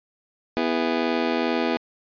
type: chord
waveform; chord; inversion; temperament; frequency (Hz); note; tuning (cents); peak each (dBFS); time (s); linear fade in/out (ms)
25% pulse; E major; second; just; 247.2 / 329.6 / 412; B3 / E4 / G#4; +2 / 0 / -14; -21 / -22 / -24; 0.57-1.77; 0
effects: resampled to 11025 Hz